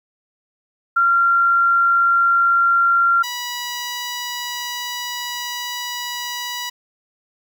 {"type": "tone pair in turn", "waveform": ["sine", "10% pulse"], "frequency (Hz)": [1379, 975.1], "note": ["F6", "B5"], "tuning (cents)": [-22, -22], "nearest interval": "tritone", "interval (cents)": 600, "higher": "first", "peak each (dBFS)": [-12, -16], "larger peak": "first", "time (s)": [[0.96, 3.23], [3.23, 6.7]], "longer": "second", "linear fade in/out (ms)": 10, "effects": ["9-bit"]}